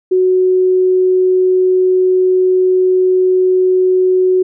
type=tone; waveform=sine; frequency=370 Hz; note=F#4; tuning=in tune; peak=-8 dBFS; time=0.11-4.43 s; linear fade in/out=10 ms; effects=none